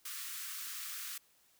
white high-pass noise, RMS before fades -43 dBFS, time 0.05-1.18 s, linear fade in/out 5 ms, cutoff 1100 Hz, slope 96 dB/octave, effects white hiss -69 dBFS RMS until 1.59 s

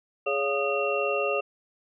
sine tone cluster, 416.4 / 560 / 701 / 1234 / 2727 Hz, G#4 / C#5 / F5 / D#6 / F7, +5 / +18 / +6 / -15 / -42 cents, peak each -29 / -28 / -34 / -32 / -30 dBFS, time 0.26-1.41 s, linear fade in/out 10 ms, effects none

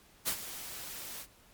white noise with ADSR envelope, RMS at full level -30 dBFS, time 0.25-1.27 s, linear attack 30 ms, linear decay 78 ms, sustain -13 dB, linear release 67 ms, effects pink hiss -61 dBFS RMS until 1.53 s + MP3 96 kbps

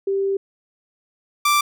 sine / sawtooth tone pair in turn, 392 / 1174.7 Hz, G4 / D6, 0 / 0 cents, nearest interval octave + perfect fifth, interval 1900 cents, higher second, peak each -18 / -11 dBFS, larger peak second, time 0.07-0.37 / 1.45-1.61 s, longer first, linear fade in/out 5 ms, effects none

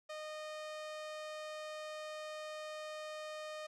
sawtooth tone, 615 Hz, D#5, 20 cents flat, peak -39 dBFS, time 0.09-3.67 s, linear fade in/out 10 ms, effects low-pass 7000 Hz 12 dB/octave

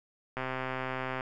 click train, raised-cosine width 0.5 ms, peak -19 dBFS, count 110, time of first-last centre 0.37-1.208 s, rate 130 Hz, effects none

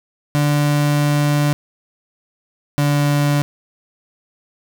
35% pulse tone pair in turn, 146.5 / 145.07 Hz, D3 / D3, -4 / -21 cents, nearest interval unison, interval 17 cents, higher first, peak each -12 dBFS, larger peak neither, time 0.35-1.53 / 2.78-3.42 s, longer first, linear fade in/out 0 ms, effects none

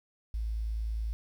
sine tone with quantisation, 54.9 Hz, A1, 3 cents flat, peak -30 dBFS, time 0.34-1.13 s, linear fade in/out 0 ms, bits 10, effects none

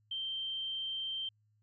sine tone, 3136 Hz, G7, in tune, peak -35 dBFS, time 0.11-1.29 s, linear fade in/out 5 ms, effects added 106 Hz sine -69 dBFS peak until 1.62 s

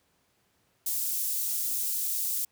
white high-pass noise, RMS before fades -30 dBFS, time 0.86-2.45 s, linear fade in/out 5 ms, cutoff 7700 Hz, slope 12 dB/octave, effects pink hiss -70 dBFS RMS until 2.51 s + high-pass 80 Hz 12 dB/octave

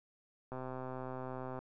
click train, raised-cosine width 1 ms, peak -29 dBFS, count 139, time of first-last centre 0.52-1.59 s, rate 129 Hz, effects none

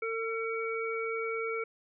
harmonic tone, 451.6 Hz, A4, 45 cents sharp, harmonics 1 / 3 / 5, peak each -33 / -38 / -37 dBFS, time 0.02-1.64 s, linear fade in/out 5 ms, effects none

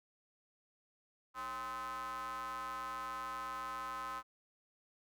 square ring-modulated tone, 122.3 Hz, B2, 16 cents flat, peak -38 dBFS, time 1.34-4.23 s, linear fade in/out 50 ms, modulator 1160 Hz, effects none

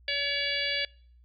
harmonic tone with a mistuned harmonic, 568 Hz, C#5, 42 cents sharp, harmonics 1 / 3 / 4 / 5 / 6 / 7 / 8, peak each -38 / -34 / -33 / -35 / -34 / -39 / -35 dBFS, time 0.08-0.85 s, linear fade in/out 2 ms, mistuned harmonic 8, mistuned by +32 cents, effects noise-tail reverb RT60 0.6 s tail -26 dB re dry + added 60 Hz sine -54 dBFS peak until 1.24 s

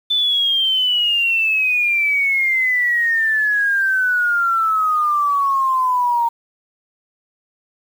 sine exponential sweep, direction down, 3532 to 927 Hz, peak -14 dBFS, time 0.1-6.29 s, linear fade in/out 10 ms, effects 7-bit

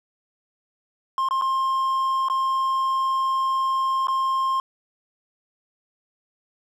triangle tone with dropouts, 1061 Hz, C6, 24 cents sharp, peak -18 dBFS, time 1.18-4.6 s, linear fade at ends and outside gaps 1 ms, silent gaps 1.287-1.309 / 1.413-1.42 / 2.285-2.299 / 4.071-4.083 s, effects none

